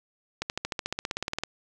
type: accelerating click train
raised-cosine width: 0.2 ms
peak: -12 dBFS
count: 17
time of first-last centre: 0.42-1.436 s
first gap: 79 ms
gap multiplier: 0.97
effects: none